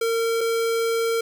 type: tone pair in turn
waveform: square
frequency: 457.7 / 457.7 Hz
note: A#4 / A#4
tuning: -32 / -32 cents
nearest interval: unison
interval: 0 cents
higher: neither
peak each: -21 dBFS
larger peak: neither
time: 0.01-0.41 / 0.41-1.21 s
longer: second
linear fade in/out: 5 ms
effects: 10-bit